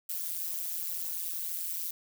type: noise with amplitude modulation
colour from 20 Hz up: violet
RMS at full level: -31 dBFS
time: 0.09-1.91 s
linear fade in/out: 5 ms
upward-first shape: sine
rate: 171 Hz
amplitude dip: 100%
effects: none